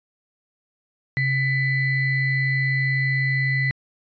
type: ring-modulated tone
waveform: triangle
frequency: 1062 Hz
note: C6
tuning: 25 cents sharp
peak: -14 dBFS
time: 1.17-3.71 s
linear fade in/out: 0 ms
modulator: 928 Hz
effects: resampled to 11025 Hz